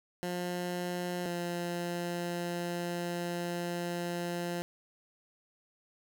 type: tone pair in turn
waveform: 15% pulse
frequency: 177.5 / 173.85 Hz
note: F3 / F3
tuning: +28 / -8 cents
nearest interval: unison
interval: 36 cents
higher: first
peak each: -27 dBFS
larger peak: neither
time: 0.23-1.26 / 1.26-4.62 s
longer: second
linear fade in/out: 0 ms
effects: none